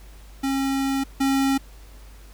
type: tone pair in turn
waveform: square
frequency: 271.3 / 271.3 Hz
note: C#4 / C#4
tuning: -37 / -37 cents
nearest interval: unison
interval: 0 cents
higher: neither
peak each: -22 / -19 dBFS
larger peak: second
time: 0.43-1.04 / 1.2-1.58 s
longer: first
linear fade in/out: 10 ms
effects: added 50 Hz sine -42 dBFS peak until 2.33 s + pink hiss -52 dBFS RMS until 2.33 s